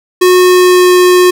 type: tone with pitch glide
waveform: square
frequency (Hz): 364.2 to 361.5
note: F#4 to F#4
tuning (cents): -27 to -40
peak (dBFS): -4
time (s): 0.21-1.31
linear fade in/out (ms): 10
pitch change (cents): -13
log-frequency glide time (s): 0.38-0.93
effects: none